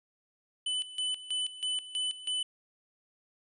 square tone with tremolo, 3003 Hz, F#7, 25 cents sharp, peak -30 dBFS, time 0.66-2.43 s, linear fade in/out 5 ms, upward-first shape square, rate 3.1 Hz, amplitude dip 80%, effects resampled to 24000 Hz + 11-bit

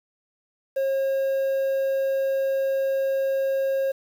triangle tone with quantisation, 540 Hz, C#5, 45 cents flat, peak -19 dBFS, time 0.76-3.92 s, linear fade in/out 10 ms, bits 8, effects none

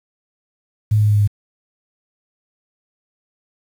sine tone with pitch steps, 106.9 / 106.04 / 105.18 / 104.34 / 103.5 / 102.66 Hz, A2 / G#2 / G#2 / G#2 / G#2 / G#2, -49 / +37 / +22 / +9 / -5 / -20 cents, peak -11 dBFS, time 0.91-1.276 s, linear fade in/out 10 ms, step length 61 ms, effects 7-bit

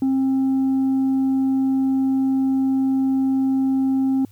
sine tone with tanh clipping, 266.2 Hz, C4, 30 cents sharp, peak -17 dBFS, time 0.02-4.25 s, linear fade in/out 2 ms, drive 2 dB, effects added 103 Hz sine -46 dBFS peak until 4.31 s + white hiss -59 dBFS RMS until 4.31 s

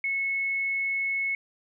sine tone, 2194 Hz, C#7, 18 cents flat, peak -25 dBFS, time 0.04-1.35 s, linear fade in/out 2 ms, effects none

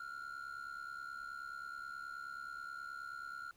triangle ring-modulated tone, 1396.9 Hz, F6, in tune, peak -39 dBFS, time 0-3.51 s, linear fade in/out 2 ms, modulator 34.7 Hz, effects pink hiss -70 dBFS RMS until 3.56 s

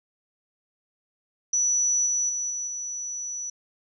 sine tone with level steps, 5920 Hz, F#8, in tune, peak -20 / -22 / -26 / -28 / -30 dBFS, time 1.53-3.5 s, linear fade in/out 5 ms, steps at 2.06 / 2.29 / 2.5 / 2.67 s, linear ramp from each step 5 ms, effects none

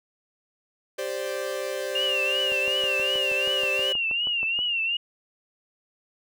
45% pulse chord, G suspended fourth, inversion none, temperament equal, 392 / 523.3 / 587.3 Hz, G4 / C5 / D5, 0 / 0 / 0 cents, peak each -34 / -31 / -33 dBFS, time 0.98-3.93 s, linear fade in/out 10 ms
sine tone with vibrato, 2794 Hz, F7, in tune, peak -23 dBFS, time 1.95-4.97 s, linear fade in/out 5 ms, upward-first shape triangle, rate 2.7 Hz, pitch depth 110 cents each way
click train, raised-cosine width 1 ms, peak -25 dBFS, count 14, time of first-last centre 2.52-4.59 s, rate 6.28 Hz
effects none

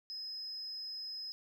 sine tone, 5090 Hz, D#8, 39 cents sharp, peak -40 dBFS, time 0.1-1.32 s, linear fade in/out 0 ms, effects 11-bit

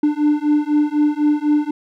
triangle beating tone pair, 295.6 / 299.6 Hz, D4 / D4, +11 / +35 cents, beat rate 4 Hz, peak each -15 / -15 dBFS, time 0.03-1.71 s, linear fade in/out 5 ms, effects none

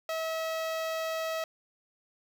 sawtooth tone with notch filter, 645 Hz, E5, 38 cents flat, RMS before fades -33 dBFS, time 0.09-1.44 s, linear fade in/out 2 ms, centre 9500 Hz, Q 1.1, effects 10-bit

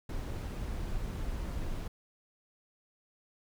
brown noise, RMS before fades -36 dBFS, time 0.09-1.88 s, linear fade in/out 5 ms, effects none

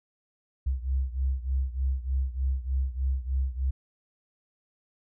sine beating tone pair, 64.8 / 68.1 Hz, C2 / C#2, -16 / -30 cents, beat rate 3.3 Hz, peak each -27 / -30 dBFS, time 0.66-3.71 s, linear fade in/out 10 ms, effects none

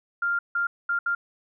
sine tone bursts at uneven times, 1396.9 Hz, F6, in tune, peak -22 dBFS, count 4, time 0.22-0.39 / 0.55-0.67 / 0.89-0.99 / 1.06-1.15 s, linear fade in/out 5 ms, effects none

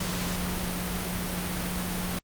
sine tone in noise, 179.5 Hz, F3, 48 cents sharp, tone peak -32 dBFS, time 0-2.19 s, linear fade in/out 5 ms, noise pink, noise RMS -32 dBFS, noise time 0-2.19 s, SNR -3 dB, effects Opus 48 kbps

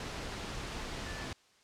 sine tone in noise, 1747 Hz, A6, 13 cents flat, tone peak -47 dBFS, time 1.06-1.26 s, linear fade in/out 2 ms, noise pink, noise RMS -40 dBFS, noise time 0-1.33 s, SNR -10 dB, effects white hiss -65 dBFS RMS until 1.63 s + low-pass 6000 Hz 12 dB/octave

